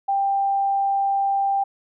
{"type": "tone", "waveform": "sine", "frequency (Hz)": 790, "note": "G5", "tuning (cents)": 13, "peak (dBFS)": -18, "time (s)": [0.08, 1.64], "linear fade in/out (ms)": 10, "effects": []}